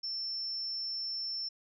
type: tone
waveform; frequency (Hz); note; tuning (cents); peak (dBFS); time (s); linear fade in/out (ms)
sine; 5370; E8; +31; -34; 0.03-1.49; 10
effects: none